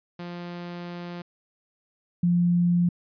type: tone pair in turn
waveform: sawtooth / sine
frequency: 174.61 / 174.61 Hz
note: F3 / F3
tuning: 0 / 0 cents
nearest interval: unison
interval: 0 cents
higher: neither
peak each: -30 / -18 dBFS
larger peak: second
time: 0.19-1.22 / 2.23-2.89 s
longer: first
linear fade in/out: 5 ms
effects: resampled to 11025 Hz